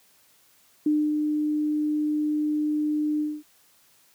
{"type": "tone with ADSR envelope", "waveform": "sine", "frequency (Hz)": 301.4, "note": "D4", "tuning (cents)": 45, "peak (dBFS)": -18, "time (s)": [0.86, 3.43], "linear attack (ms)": 4, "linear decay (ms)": 250, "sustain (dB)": -4, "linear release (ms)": 230, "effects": ["white hiss -60 dBFS RMS until 4.14 s", "high-pass 60 Hz 12 dB/octave"]}